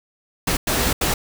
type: noise bursts at uneven times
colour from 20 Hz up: pink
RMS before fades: -20 dBFS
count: 3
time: 0.47-0.57 / 0.67-0.93 / 1.01-1.14 s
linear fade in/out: 5 ms
effects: none